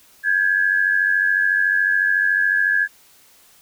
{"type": "tone pair together", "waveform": "sine", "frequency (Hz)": [1600, 1693.9], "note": ["G6", "G#6"], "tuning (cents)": [35, 34], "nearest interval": "minor second", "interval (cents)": 99, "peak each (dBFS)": [-19, -17], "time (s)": [0.23, 2.88], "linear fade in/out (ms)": 50, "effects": ["white hiss -52 dBFS RMS until 3.61 s"]}